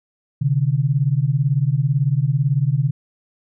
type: beating tone pair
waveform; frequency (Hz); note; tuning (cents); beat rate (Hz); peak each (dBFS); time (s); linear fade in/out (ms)
sine; 130 / 148; C3 / D3; -11 / +14; 18; -18; 0.41-2.91; 10
effects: none